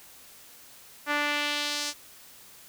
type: tone with band-pass filter sweep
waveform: sawtooth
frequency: 293 Hz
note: D4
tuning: 4 cents flat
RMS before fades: -29 dBFS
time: 1.06-1.94 s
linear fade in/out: 50 ms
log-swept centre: 1600 to 6100 Hz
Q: 1.4
effects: white hiss -51 dBFS RMS until 2.68 s